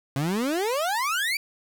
30% pulse exponential sweep, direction up, 130.81 to 2381 Hz, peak -21 dBFS, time 0.16-1.37 s, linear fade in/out 2 ms, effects 9-bit

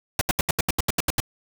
pink noise bursts, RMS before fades -21 dBFS, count 11, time 0.19-1.202 s, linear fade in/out 2 ms, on 22 ms, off 77 ms, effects none

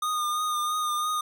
square tone with vibrato, 1223 Hz, D#6, 30 cents flat, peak -26 dBFS, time 0.02-1.21 s, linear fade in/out 5 ms, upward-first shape triangle, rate 3 Hz, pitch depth 32 cents each way, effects none

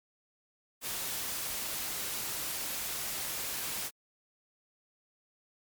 white noise, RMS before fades -36 dBFS, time 0.81-3.91 s, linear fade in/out 50 ms, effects MP3 96 kbps

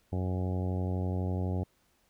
harmonic tone, 92 Hz, F#2, 9 cents flat, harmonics 1 / 2 / 3 / 4 / 5 / 6 / 7 / 8 / 9, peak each -30 / -36 / -40 / -42 / -44 / -46 / -47 / -48 / -49 dBFS, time 0.12-1.64 s, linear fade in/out 10 ms, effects pink hiss -70 dBFS RMS until 2.09 s

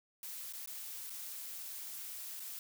blue noise with dropouts, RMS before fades -45 dBFS, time 0.23-2.59 s, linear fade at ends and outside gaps 1 ms, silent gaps 0.526-0.534 / 0.66-0.674 / 1.097-1.103 / 2.397-2.402 s, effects none

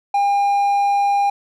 triangle tone, 805 Hz, G5, 46 cents sharp, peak -12 dBFS, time 0.14-1.3 s, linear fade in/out 5 ms, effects none

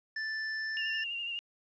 square tone with pitch glide, 1760 to 1771.2 Hz, A6 to A6, 0 to +11 cents, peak -34 dBFS, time 0.16-1.04 s, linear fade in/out 5 ms, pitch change +11 cents, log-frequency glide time 0.58-0.92 s
sine tone with vibrato, 2794 Hz, F7, in tune, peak -34 dBFS, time 0.77-1.39 s, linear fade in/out 0 ms, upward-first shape sine, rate 12 Hz, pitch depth 34 cents each way
effects resampled to 16000 Hz + 11-bit

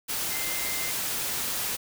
sine tone in noise, 2082 Hz, C7, 9 cents flat, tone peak -36 dBFS, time 0.3-0.92 s, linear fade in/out 20 ms, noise white, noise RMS -30 dBFS, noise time 0.08-1.77 s, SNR -9 dB, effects none

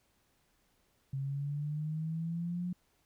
sine exponential sweep, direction up, 134.5 to 180.4 Hz, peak -33 dBFS, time 1.13-2.73 s, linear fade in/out 5 ms, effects pink hiss -73 dBFS RMS until 3.05 s

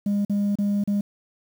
sine tone with dropouts, 203.1 Hz, G#3, 38 cents flat, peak -17 dBFS, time 0.06-1.01 s, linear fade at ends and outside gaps 5 ms, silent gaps 0.25-0.296 / 0.555-0.586 / 0.839-0.875 s, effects tanh soft clip ceiling -19 dBFS + 8-bit

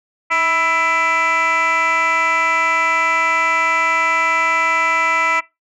sine tone with frequency modulation, 1661.2 Hz, G#6, in tune, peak -11 dBFS, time 0.3-5.41 s, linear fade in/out 20 ms, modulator 338 Hz, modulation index 2.3, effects noise-tail reverb RT60 0.2 s tail -21 dB re dry + tanh soft clip ceiling -12 dBFS

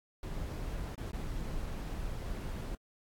brown noise with dropouts, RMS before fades -38 dBFS, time 0.23-2.75 s, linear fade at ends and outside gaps 2 ms, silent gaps 0.948-0.978 / 1.112-1.131 s, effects AAC 64 kbps

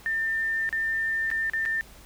sine tone with dropouts, 1797 Hz, A6, 36 cents sharp, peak -24 dBFS, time 0.06-1.81 s, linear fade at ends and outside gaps 0 ms, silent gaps 0.691-0.727 / 1.303-1.314 / 1.498-1.535 / 1.653-1.659 s, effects added 50 Hz sine -52 dBFS peak until 2.05 s + pink hiss -51 dBFS RMS until 2.05 s

